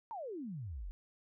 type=exponential sweep; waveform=sine; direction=down; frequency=950 to 38 Hz; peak=-40 dBFS; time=0.11-0.91 s; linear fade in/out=0 ms; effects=none